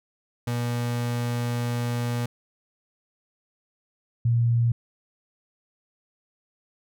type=tone pair in turn; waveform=35% pulse / sine; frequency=120 / 117.67 Hz; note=B2 / A#2; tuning=-49 / +17 cents; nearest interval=unison; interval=34 cents; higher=first; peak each=-23 / -18 dBFS; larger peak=second; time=0.47-2.26 / 4.25-4.72 s; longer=first; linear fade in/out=5 ms; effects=none